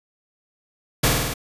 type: noise with echo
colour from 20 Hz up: pink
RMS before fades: -17 dBFS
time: 1.03-1.09 s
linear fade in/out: 10 ms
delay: 50 ms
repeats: 5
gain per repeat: -2 dB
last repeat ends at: 1.34 s
effects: resampled to 32000 Hz